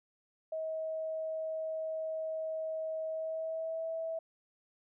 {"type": "tone with pitch glide", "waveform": "sine", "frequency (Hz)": [637, 651.5], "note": ["D#5", "E5"], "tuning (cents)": [41, -20], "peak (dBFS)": -34, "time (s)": [0.52, 4.19], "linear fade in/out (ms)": 5, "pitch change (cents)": 39, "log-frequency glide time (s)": [3.07, 3.87], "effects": []}